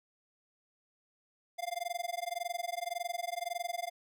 square tone with amplitude modulation, 698.5 Hz, F5, in tune, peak -32 dBFS, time 1.58-3.9 s, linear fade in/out 20 ms, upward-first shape sine, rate 21.8 Hz, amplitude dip 100%, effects none

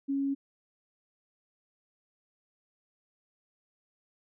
sine tone, 276.2 Hz, C#4, 6 cents flat, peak -27 dBFS, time 0.08-0.35 s, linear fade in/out 20 ms, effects none

